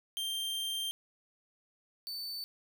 45% pulse tone pair in turn, 3165 / 4527 Hz, G7 / C#8, +16 / +36 cents, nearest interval tritone, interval 620 cents, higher second, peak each -33 / -37 dBFS, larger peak first, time 0.17-0.91 / 2.07-2.44 s, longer first, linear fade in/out 0 ms, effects none

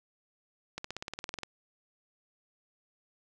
accelerating click train, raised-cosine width 0.2 ms, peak -20 dBFS, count 13, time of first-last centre 0.78-1.433 s, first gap 64 ms, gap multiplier 0.97, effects none

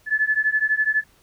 sine beating tone pair, 1724 / 1736 Hz, A6 / A6, -36 / -24 cents, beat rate 12 Hz, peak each -21 dBFS, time 0.06-1.04 s, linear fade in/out 50 ms, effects pink hiss -58 dBFS RMS until 1.22 s

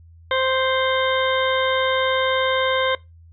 harmonic tone, 523.3 Hz, C5, in tune, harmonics 1 / 2 / 3 / 4 / 6 / 7, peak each -21 / -24 / -26 / -27 / -29 / -29 dBFS, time 0.31-2.95 s, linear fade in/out 2 ms, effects noise-tail reverb RT60 0.2 s tail -20 dB re dry + added 83 Hz sine -44 dBFS peak until 3.32 s

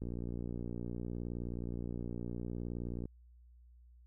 click train, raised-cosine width 3 ms, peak -28 dBFS, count 181, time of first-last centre 0.02-3.055 s, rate 59.3 Hz, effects added 60 Hz sine -57 dBFS peak until 4.06 s

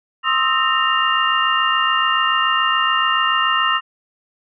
sine tone cluster, 1056 / 1254 / 1321 / 1834 / 2802 Hz, C6 / D#6 / E6 / A#6 / F7, +16 / +13 / +3 / -29 / +5 cents, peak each -21 dBFS, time 0.23-3.81 s, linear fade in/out 50 ms, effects none

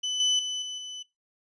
35% pulse tone with level steps, 3000 Hz, F#7, 23 cents sharp, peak -25 / -19 / -27 / -31 / -34 dBFS, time 0.03-1.03 s, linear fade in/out 10 ms, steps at 0.2 / 0.39 / 0.62 / 0.78 s, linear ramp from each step 2 ms, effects noise-tail reverb RT60 0.2 s tail -17 dB re dry + resampled to 22050 Hz

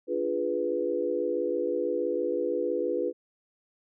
sine chord, D diminished seventh, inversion none, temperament equal, 293.7 / 349.2 / 415.3 / 493.9 Hz, D4 / F4 / Ab4 / Cb5, 0 / 0 / 0 / 0 cents, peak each -35 / -31 / -32 / -29 dBFS, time 0.07-3.13 s, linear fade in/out 50 ms, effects none

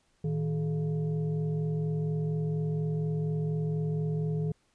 sine tone with frequency modulation, 157.1 Hz, D#3, 17 cents sharp, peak -27 dBFS, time 0.24-4.52 s, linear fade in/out 5 ms, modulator 270 Hz, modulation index 0.67, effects pink hiss -70 dBFS RMS until 4.74 s + resampled to 22050 Hz

